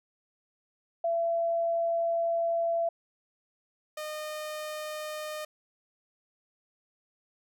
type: tone pair in turn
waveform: sine / sawtooth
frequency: 673 / 611.5 Hz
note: E5 / D#5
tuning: +36 / -30 cents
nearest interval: major second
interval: 166 cents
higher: first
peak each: -25 / -31 dBFS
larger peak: first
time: 1.04-2.89 / 3.97-5.45 s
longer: first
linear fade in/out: 5 ms
effects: none